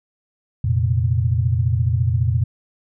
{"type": "chord", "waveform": "sine", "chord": "F suspended fourth", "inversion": "none", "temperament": "just", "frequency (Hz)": [87.31, 116.41, 130.96], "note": ["F2", "Bb2", "C3"], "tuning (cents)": [0, -2, 2], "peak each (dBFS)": [-20, -18, -23], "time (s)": [0.64, 2.44], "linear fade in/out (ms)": 5, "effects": []}